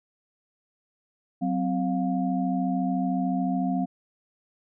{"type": "tone cluster", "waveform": "sine", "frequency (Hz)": [186, 259.8, 706], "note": ["F#3", "C4", "F5"], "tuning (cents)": [9, -12, 19], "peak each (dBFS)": [-27, -26, -31], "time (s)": [1.41, 3.86], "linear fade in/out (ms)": 20, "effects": []}